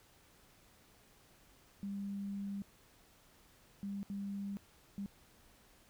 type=tone bursts at uneven times; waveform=sine; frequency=199.4 Hz; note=G3; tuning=30 cents sharp; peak=-38 dBFS; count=4; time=1.83-2.62 / 3.83-4.03 / 4.1-4.57 / 4.98-5.06 s; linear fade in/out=0 ms; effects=pink hiss -65 dBFS RMS until 5.89 s